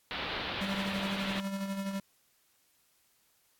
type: low-pass noise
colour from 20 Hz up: white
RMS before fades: -37 dBFS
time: 0.11-1.4 s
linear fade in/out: 0 ms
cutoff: 4000 Hz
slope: 48 dB/octave
type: tone with tremolo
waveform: square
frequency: 195.7 Hz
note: G3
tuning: 3 cents flat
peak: -32 dBFS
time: 0.61-2 s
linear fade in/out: 2 ms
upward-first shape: sine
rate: 12 Hz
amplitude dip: 50%
effects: white hiss -70 dBFS RMS until 3.59 s + AAC 64 kbps